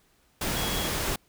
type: tone in noise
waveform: sine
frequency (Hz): 3322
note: G#7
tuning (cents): 0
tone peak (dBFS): -35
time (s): 0.56-0.88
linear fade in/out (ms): 5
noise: pink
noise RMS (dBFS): -29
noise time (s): 0.41-1.16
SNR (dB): -9
effects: pink hiss -65 dBFS RMS until 1.28 s